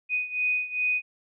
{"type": "beating tone pair", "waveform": "sine", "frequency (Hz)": [2489, 2491.5], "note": ["D#7", "D#7"], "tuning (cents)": [0, 2], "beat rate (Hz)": 2.5, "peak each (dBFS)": [-26, -29], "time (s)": [0.09, 1.02], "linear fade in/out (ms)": 50, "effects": []}